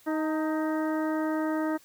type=harmonic tone with a mistuned harmonic; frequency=313.1 Hz; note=D#4; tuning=11 cents sharp; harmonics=1 / 2 / 3 / 4 / 5 / 6; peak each=-27 / -33 / -37 / -39 / -41 / -43 dBFS; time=0.06-1.78 s; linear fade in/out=20 ms; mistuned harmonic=3; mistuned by=-32 cents; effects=white hiss -58 dBFS RMS until 1.84 s